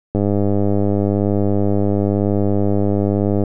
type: click train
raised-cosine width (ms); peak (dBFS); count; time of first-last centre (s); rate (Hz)
2; -5; 333; 0.15-3.437; 101
effects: none